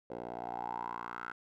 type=tone with band-pass filter sweep; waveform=10% pulse; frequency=59.3 Hz; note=A#1; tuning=30 cents sharp; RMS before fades=-41 dBFS; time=0.1-1.32 s; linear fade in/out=5 ms; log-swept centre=540 to 1400 Hz; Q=6.1; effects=none